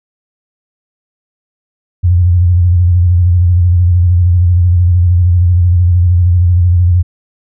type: tone with vibrato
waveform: sine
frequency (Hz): 88.3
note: F2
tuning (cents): +20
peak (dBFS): -5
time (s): 2.03-7.03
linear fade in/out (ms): 20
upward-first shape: square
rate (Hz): 13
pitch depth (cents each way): 51
effects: none